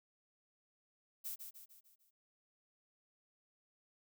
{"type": "noise with echo", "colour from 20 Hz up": "violet", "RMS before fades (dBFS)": -43, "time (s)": [1.24, 1.36], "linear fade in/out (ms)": 20, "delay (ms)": 150, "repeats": 5, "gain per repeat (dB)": -6, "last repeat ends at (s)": 2.11, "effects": []}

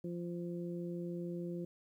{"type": "harmonic tone", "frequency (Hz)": 173.4, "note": "F3", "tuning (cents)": -12, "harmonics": [1, 2, 3], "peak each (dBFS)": [-40, -42, -49], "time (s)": [0.04, 1.65], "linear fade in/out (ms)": 5, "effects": ["12-bit"]}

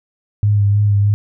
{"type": "tone with vibrato", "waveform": "sine", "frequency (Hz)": 102.5, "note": "G#2", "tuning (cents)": -22, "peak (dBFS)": -10, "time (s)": [0.43, 1.14], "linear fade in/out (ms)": 0, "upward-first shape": "sine", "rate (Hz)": 3.2, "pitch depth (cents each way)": 27, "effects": []}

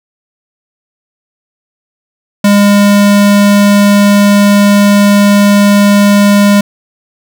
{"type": "tone", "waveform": "square", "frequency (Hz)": 203.2, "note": "G#3", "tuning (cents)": -38, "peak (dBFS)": -4, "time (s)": [2.44, 6.61], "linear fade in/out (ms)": 5, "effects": []}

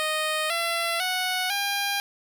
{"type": "tone with pitch steps", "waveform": "10% pulse", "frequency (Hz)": [620, 676.1, 737.3, 804], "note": ["D#5", "E5", "F#5", "G5"], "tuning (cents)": [-6, 44, -6, 44], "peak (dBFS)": -16, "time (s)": [0, 2], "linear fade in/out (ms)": 0, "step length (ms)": 500, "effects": []}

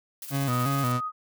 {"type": "noise with tremolo", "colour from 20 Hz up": "blue", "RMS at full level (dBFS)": -38, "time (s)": [0.22, 0.92], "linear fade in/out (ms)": 2, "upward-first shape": "square", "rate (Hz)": 16, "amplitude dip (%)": 40}
{"type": "tone with vibrato", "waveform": "30% pulse", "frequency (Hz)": 130.9, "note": "C3", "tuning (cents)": 1, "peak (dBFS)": -22, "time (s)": [0.3, 1.01], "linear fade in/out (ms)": 50, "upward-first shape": "square", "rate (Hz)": 2.8, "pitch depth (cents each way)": 100}
{"type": "tone", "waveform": "sine", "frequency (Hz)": 1249, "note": "D#6", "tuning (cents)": 6, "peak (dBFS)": -28, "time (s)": [0.47, 1.12], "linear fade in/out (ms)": 50}
{"effects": []}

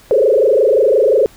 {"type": "tone with frequency modulation", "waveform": "sine", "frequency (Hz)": 482.8, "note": "B4", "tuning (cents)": -39, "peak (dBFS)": -8, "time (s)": [0.11, 1.26], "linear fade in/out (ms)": 0, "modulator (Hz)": 25.7, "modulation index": 3.1, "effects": ["pink hiss -45 dBFS RMS until 1.36 s"]}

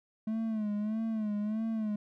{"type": "tone with vibrato", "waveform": "triangle", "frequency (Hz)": 215.7, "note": "A3", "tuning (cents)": -34, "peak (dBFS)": -28, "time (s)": [0.27, 1.96], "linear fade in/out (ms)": 5, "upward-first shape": "sine", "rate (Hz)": 1.6, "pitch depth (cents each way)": 74, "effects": []}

